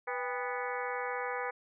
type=harmonic tone with a mistuned harmonic; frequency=246.9 Hz; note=B3; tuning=in tune; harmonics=2 / 3 / 4 / 5 / 6 / 7 / 8 / 9; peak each=-38 / -40 / -41 / -42 / -43 / -43 / -44 / -45 dBFS; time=0.07-1.51 s; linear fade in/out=10 ms; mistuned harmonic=3; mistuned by=+120 cents; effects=none